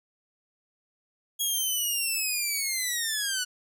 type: linear sweep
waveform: 10% pulse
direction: down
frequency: 3322 to 1459 Hz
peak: -18 dBFS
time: 1.39-3.45 s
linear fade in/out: 20 ms
effects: none